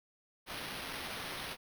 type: noise with sample-and-hold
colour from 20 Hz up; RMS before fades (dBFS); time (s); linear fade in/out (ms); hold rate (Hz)
white; -42; 0.46-1.57; 50; 7350
effects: none